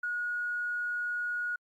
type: tone with tanh clipping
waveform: triangle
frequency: 1449 Hz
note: F#6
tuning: 37 cents flat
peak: -30 dBFS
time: 0.03-1.56 s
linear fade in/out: 5 ms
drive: 3 dB
effects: AAC 64 kbps